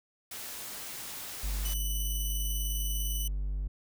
white noise, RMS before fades -41 dBFS, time 0.31-1.74 s, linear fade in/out 5 ms
triangle tone, 49 Hz, G1, in tune, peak -28 dBFS, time 1.43-3.68 s, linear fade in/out 10 ms
5% pulse tone with tremolo, 2981 Hz, F#7, 12 cents sharp, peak -25 dBFS, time 1.65-3.28 s, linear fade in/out 5 ms, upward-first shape square, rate 20 Hz, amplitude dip 25%
effects none

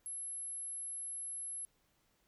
sine tone, 11040 Hz, F9, 21 cents flat, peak -40 dBFS, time 0.06-1.65 s, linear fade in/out 0 ms, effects pink hiss -75 dBFS RMS until 2.27 s

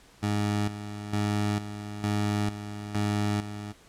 20% pulse tone with tremolo, 103.83 Hz, G#2, in tune, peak -20 dBFS, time 0.22-3.73 s, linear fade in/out 20 ms, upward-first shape square, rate 1.1 Hz, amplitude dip 70%, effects pink hiss -56 dBFS RMS until 3.88 s + low-pass 10000 Hz 12 dB/octave

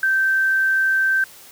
sine tone, 1557 Hz, G6, 12 cents flat, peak -15 dBFS, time 0.03-1.24 s, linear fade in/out 2 ms, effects white hiss -44 dBFS RMS until 1.51 s

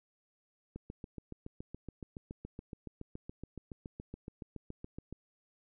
click train, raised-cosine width 3 ms, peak -30 dBFS, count 32, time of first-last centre 0.76-5.126 s, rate 7.1 Hz, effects none

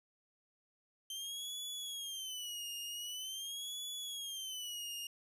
sawtooth tone with vibrato, 3114 Hz, G7, 12 cents flat, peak -38 dBFS, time 1.1-5.07 s, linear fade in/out 2 ms, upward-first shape sine, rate 0.45 Hz, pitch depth 160 cents each way, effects resampled to 32000 Hz + 13-bit

